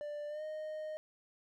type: tone with pitch glide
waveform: triangle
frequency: 590 to 618.3 Hz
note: D5 to D#5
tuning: +8 to -11 cents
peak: -37 dBFS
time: 0.01-0.97 s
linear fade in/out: 0 ms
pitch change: +81 cents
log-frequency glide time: 0.28-0.43 s
effects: none